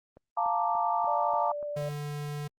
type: click train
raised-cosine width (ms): 1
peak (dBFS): -35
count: 6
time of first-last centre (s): 0.17-1.628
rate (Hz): 3.43
type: chord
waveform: sine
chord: Bb major seventh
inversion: second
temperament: equal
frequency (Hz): 698.5 / 880 / 932.3 / 1174.7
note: F5 / A5 / Bb5 / D6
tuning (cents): 0 / 0 / 0 / 0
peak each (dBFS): -30 / -29 / -32 / -32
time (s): 0.37-1.52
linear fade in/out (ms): 5
type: tone with vibrato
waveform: sine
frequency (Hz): 587.3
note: D5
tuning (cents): 0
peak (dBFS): -32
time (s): 1.07-1.89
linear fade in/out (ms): 5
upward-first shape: sine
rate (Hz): 7.5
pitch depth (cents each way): 8
type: tone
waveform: square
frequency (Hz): 146.83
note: D3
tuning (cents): 0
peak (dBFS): -34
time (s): 1.76-2.48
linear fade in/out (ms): 10
effects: Opus 24 kbps